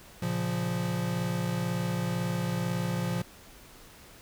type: chord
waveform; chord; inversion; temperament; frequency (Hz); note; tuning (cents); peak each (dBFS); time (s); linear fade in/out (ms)
square; Bb minor; none; equal; 116.54 / 138.59 / 174.61; Bb2 / Db3 / F3; 0 / 0 / 0; -34 / -37 / -31; 0.22-3.22; 5
effects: pink hiss -52 dBFS RMS until 4.21 s